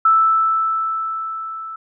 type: tone with level ramp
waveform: sine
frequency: 1318.5 Hz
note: E6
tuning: in tune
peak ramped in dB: -9 to -28 dBFS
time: 0.05-1.76 s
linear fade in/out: 5 ms
effects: none